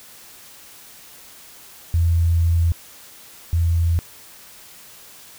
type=tone pair in turn; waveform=sine; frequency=84 / 84 Hz; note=E2 / E2; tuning=+33 / +33 cents; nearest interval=unison; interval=0 cents; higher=neither; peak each=-14 / -15 dBFS; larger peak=first; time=1.94-2.72 / 3.53-3.99 s; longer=first; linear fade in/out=0 ms; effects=white hiss -44 dBFS RMS until 5.38 s